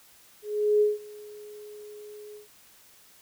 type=tone with ADSR envelope; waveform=sine; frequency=419.5 Hz; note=G#4; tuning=17 cents sharp; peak=-17 dBFS; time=0.42-2.48 s; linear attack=390 ms; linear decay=170 ms; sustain=-24 dB; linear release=130 ms; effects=white hiss -56 dBFS RMS until 3.21 s